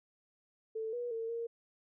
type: tone with pitch steps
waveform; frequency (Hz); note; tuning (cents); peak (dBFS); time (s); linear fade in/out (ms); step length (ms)
sine; 442.9 / 483.4 / 453.1 / 464.4; A4 / B4 / A#4 / A#4; +11 / -37 / -49 / -7; -35; 0.75-1.47; 10; 180
effects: none